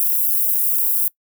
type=high-pass noise; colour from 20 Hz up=white; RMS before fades=-18 dBFS; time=0-1.08 s; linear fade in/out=0 ms; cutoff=12000 Hz; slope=24 dB/octave; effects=noise-tail reverb RT60 0.1 s tail -23 dB re dry